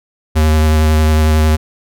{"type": "tone with vibrato", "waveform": "square", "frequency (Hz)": 77.7, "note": "D#2", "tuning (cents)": -2, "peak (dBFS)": -9, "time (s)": [0.35, 1.57], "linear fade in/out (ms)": 20, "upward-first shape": "triangle", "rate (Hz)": 11, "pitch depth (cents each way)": 19, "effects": []}